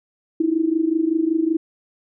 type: tone with amplitude modulation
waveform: sine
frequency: 323.3 Hz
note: E4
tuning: 34 cents flat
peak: -13 dBFS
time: 0.4-1.57 s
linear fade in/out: 5 ms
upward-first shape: sine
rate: 25.3 Hz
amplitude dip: 80%
effects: none